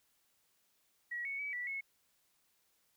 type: tone with pitch steps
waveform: sine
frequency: 1918 / 2215 / 2283 / 1959 / 2188 Hz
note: A#6 / C#7 / D7 / B6 / C#7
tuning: +49 / -2 / -50 / -15 / -23 cents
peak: -37 dBFS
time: 1.11-1.81 s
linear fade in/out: 10 ms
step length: 140 ms
effects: white hiss -75 dBFS RMS until 2.96 s